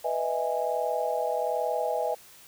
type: chord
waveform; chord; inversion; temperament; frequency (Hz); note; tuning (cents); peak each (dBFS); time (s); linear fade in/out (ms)
sine; E major seventh; second; just; 494.4 / 618.1 / 659.3 / 824.1; B4 / D#5 / E5 / G#5; +2 / -12 / 0 / -14; -31; 0.04-2.15; 10
effects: white hiss -52 dBFS RMS until 2.47 s